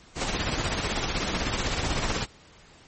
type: noise with tremolo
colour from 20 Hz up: pink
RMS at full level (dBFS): -25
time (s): 0.15-2.27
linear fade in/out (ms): 50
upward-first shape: triangle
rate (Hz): 16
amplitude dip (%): 55
effects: pink hiss -53 dBFS RMS until 2.87 s + MP3 32 kbps